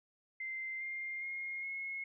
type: tone with pitch steps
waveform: sine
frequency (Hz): 2082 / 2111 / 2141 / 2170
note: C7 / C7 / C7 / C#7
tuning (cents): -9 / +15 / +39 / -37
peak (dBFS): -38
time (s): 0.4-2.04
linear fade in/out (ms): 5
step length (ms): 410
effects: none